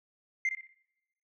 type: tone with echo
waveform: sine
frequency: 2093 Hz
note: C7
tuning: in tune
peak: -24 dBFS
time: 0.45-0.49 s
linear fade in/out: 2 ms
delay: 60 ms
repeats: 4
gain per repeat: -8 dB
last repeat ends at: 0.73 s
effects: noise-tail reverb RT60 0.9 s tail -23 dB re dry + tanh soft clip ceiling -24 dBFS